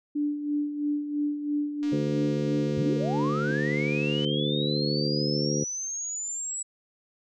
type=tone with tremolo; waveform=sine; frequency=293.6 Hz; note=D4; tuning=in tune; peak=-23 dBFS; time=0.15-3.52 s; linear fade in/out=10 ms; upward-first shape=sine; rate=3 Hz; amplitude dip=60%
type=click train; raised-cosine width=0.2 ms; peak=-29 dBFS; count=574; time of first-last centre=1.83-4.248 s; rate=237 Hz
type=harmonic tone; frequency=73.42 Hz; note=D2; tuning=in tune; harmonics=2 / 3 / 4 / 5 / 6 / 7; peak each=-29 / -31 / -32 / -33 / -34 / -34 dBFS; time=1.92-5.64 s; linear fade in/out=5 ms
type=linear sweep; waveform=sine; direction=up; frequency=74.7 to 7870 Hz; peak=-30 dBFS; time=2.77-6.63 s; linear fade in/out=10 ms
effects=none